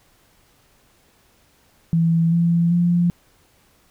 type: tone with pitch steps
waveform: sine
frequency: 165.7 / 169.67 / 173.74 Hz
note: E3 / F3 / F3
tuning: +9 / -50 / -9 cents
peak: -14 dBFS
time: 1.93-3.1 s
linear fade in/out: 0 ms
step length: 390 ms
effects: pink hiss -58 dBFS RMS until 3.9 s